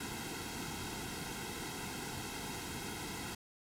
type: noise with comb filter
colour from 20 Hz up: pink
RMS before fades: -42 dBFS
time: 0-3.35 s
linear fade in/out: 5 ms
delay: 1.7 ms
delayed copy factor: -0.85
effects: low-pass 12000 Hz 12 dB/octave